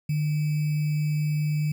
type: tone with sample-and-hold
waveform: sine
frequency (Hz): 150.8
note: D3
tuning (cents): +46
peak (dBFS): -22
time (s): 0.09-1.72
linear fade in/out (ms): 5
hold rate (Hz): 2450
effects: none